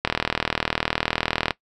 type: click train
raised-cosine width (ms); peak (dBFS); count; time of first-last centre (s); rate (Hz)
0.3; -3; 59; 0.05-1.507; 39.8
effects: noise-tail reverb RT60 0.1 s tail -20 dB re dry